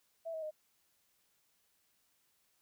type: tone with pitch steps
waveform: sine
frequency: 659.3 / 637.6 / 616.6 Hz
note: E5 / D#5 / D#5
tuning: 0 / +42 / -16 cents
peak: -38 dBFS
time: 0.25-0.511 s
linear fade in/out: 20 ms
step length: 87 ms
effects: white hiss -75 dBFS RMS until 2.61 s